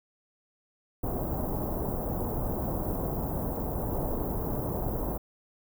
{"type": "band-stop noise", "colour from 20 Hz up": "pink", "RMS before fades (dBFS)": -31, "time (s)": [1.03, 5.18], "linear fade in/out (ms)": 10, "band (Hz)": [870, 16000], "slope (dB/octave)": 24, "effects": []}